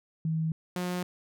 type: tone pair in turn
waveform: sine / sawtooth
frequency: 160.2 / 179.39 Hz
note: E3 / F3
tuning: -49 / +47 cents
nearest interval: major second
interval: 196 cents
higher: second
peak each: -26 dBFS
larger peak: neither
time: 0.25-0.52 / 0.76-1.03 s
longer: neither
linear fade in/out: 2 ms
effects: none